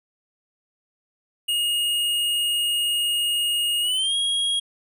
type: tone with pitch glide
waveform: square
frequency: 2861 to 3286 Hz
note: F7 to G#7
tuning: +41 to -19 cents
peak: -21 dBFS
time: 1.48-4.6 s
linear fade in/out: 10 ms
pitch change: +240 cents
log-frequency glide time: 3.81-4.15 s
effects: resampled to 32000 Hz